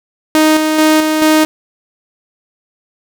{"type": "tone with tremolo", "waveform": "sawtooth", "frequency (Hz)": 311.1, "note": "D#4", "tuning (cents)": 0, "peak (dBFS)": -3, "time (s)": [0.35, 1.45], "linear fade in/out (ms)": 0, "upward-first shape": "square", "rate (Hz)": 2.3, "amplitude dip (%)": 40, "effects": []}